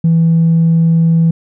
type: tone with tanh clipping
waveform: triangle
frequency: 164.81 Hz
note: E3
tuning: in tune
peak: -7 dBFS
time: 0.04-1.31 s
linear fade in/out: 5 ms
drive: 5 dB
effects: none